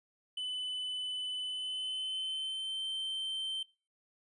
triangle tone with pitch glide, 3007 to 3109 Hz, F#7 to G7, +27 to -15 cents, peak -33 dBFS, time 0.37-3.63 s, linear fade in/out 5 ms, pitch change +58 cents, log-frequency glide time 1.41-2.86 s, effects noise-tail reverb RT60 0.3 s tail -20 dB re dry + resampled to 24000 Hz

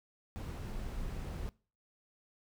brown noise, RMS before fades -40 dBFS, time 0.36-1.49 s, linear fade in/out 0 ms, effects noise-tail reverb RT60 0.4 s tail -23 dB re dry

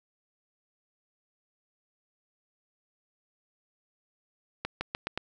accelerating click train, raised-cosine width 0.3 ms, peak -15 dBFS, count 5, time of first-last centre 4.65-5.176 s, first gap 160 ms, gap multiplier 0.87, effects none

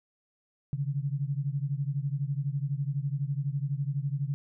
sine beating tone pair, 136.2 / 148.2 Hz, C#3 / D3, -30 / +16 cents, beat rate 12 Hz, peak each -30 / -32 dBFS, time 0.73-4.34 s, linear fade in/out 0 ms, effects none

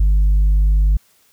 sine tone with tanh clipping, 50.2 Hz, G1, 42 cents sharp, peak -11 dBFS, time 0-0.97 s, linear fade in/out 5 ms, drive 2 dB, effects white hiss -56 dBFS RMS until 1.32 s

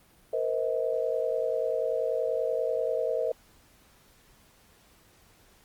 sine tone cluster, 463.7 / 514 / 638 Hz, A#4 / C5 / D#5, -9 / -31 / +43 cents, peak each -30 dBFS, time 0.33-3.32 s, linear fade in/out 5 ms, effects pink hiss -60 dBFS RMS until 5.64 s + Opus 32 kbps

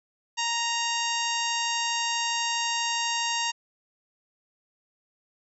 harmonic tone, 932.3 Hz, A#5, in tune, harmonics 1 / 2 / 3 / 4 / 5 / 6 / 7 / 8, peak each -30 / -34 / -31 / -35 / -36 / -36 / -35 / -38 dBFS, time 0.37-3.52 s, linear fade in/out 20 ms, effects none

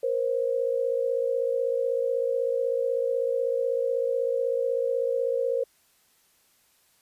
sine tone pair together, 474.9 / 531 Hz, A#4 / C5, +32 / +25 cents, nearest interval major second, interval 193 cents, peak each -26 dBFS, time 0.03-5.64 s, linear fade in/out 5 ms, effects white hiss -64 dBFS RMS until 7.01 s + resampled to 32000 Hz

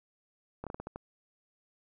slowing click train, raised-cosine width 1 ms, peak -25 dBFS, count 7, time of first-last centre 0.64-0.96 s, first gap 27 ms, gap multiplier 1.27, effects none

